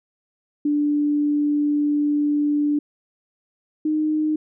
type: tone pair in turn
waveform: sine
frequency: 293.7 / 307.6 Hz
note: D4 / D#4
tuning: 0 / -20 cents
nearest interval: minor second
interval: 80 cents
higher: second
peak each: -17 / -18 dBFS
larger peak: first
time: 0.65-2.79 / 3.85-4.36 s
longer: first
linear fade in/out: 5 ms
effects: none